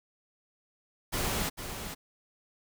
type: noise with echo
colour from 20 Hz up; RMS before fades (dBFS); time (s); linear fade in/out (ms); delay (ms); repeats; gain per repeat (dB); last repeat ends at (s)
pink; -31; 1.12-1.5; 20; 450; 1; -8; 1.95
effects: none